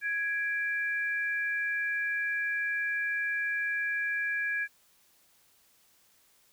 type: tone pair together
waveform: sine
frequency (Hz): 1661 / 2349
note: G#6 / D7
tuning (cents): 0 / 0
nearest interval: tritone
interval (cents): 600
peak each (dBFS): -29 / -35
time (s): 0.01-4.68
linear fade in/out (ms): 50
effects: white hiss -65 dBFS RMS until 6.52 s